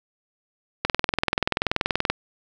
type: click train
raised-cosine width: 0.3 ms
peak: -4 dBFS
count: 27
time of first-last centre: 0.85-2.1 s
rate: 20.8 Hz
effects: none